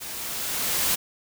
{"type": "noise with level ramp", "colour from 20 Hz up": "white", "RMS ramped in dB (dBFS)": [-36, -22], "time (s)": [0, 0.96], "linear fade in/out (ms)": 20, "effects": []}